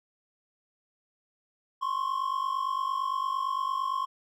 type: tone pair together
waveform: triangle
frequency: 1048.2 / 1097 Hz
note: C6 / C#6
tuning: +3 / -18 cents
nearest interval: minor second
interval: 79 cents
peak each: -28 / -29 dBFS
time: 1.81-4.06 s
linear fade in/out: 20 ms
effects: none